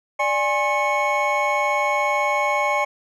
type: tone cluster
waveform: triangle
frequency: 588 / 826 / 1070 / 2211 Hz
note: D5 / G#5 / C6 / C#7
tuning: +2 / -10 / +38 / -5 cents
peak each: -22 dBFS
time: 0.19-2.85 s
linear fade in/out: 10 ms
effects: none